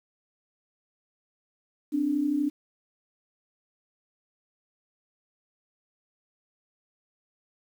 sine tone pair together, 261.3 / 293.7 Hz, C4 / D4, -2 / 0 cents, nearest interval major second, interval 202 cents, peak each -30 / -24 dBFS, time 1.92-2.5 s, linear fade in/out 20 ms, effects 9-bit

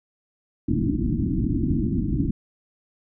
white low-pass noise, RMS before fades -23 dBFS, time 0.68-2.31 s, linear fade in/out 5 ms, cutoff 330 Hz, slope 96 dB/octave, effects none

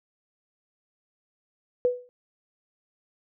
sine tone with exponential decay, 493.9 Hz, B4, in tune, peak -16 dBFS, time 1.85-2.09 s, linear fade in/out 0 ms, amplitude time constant 51 ms, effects none

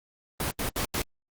pink noise bursts at uneven times, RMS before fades -29 dBFS, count 4, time 0.4-0.51 / 0.59-0.69 / 0.76-0.85 / 0.94-1.02 s, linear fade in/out 2 ms, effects Opus 24 kbps

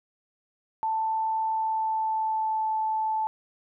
sine tone with pitch glide, 884 to 874.4 Hz, A5 to A5, +8 to -11 cents, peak -24 dBFS, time 0.83-3.27 s, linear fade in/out 0 ms, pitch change -19 cents, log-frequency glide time 1.48-2.67 s, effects none

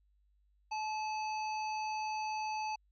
harmonic tone with a mistuned harmonic, 863 Hz, A5, 34 cents flat, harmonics 1 / 3 / 5 / 7, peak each -35 / -44 / -49 / -53 dBFS, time 0.71-2.76 s, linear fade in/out 10 ms, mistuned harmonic 5, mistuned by +110 cents, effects added 50 Hz sine -68 dBFS peak until 2.91 s

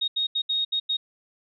sine tone bursts at uneven times, 3735 Hz, A#7, 3 cents sharp, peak -22 dBFS, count 6, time 0.01-0.08 / 0.16-0.27 / 0.35-0.42 / 0.49-0.65 / 0.72-0.8 / 0.89-0.97 s, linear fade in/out 10 ms, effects none

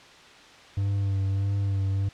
triangle tone with vibrato, 98.4 Hz, G2, 7 cents sharp, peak -21 dBFS, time 0.77-2.09 s, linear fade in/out 5 ms, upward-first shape sine, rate 1.6 Hz, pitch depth 25 cents each way, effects white hiss -49 dBFS RMS until 2.13 s + low-pass 4000 Hz 12 dB/octave

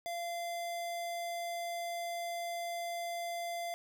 square tone, 688 Hz, F5, 26 cents flat, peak -37 dBFS, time 0.06-3.74 s, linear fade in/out 0 ms, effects none

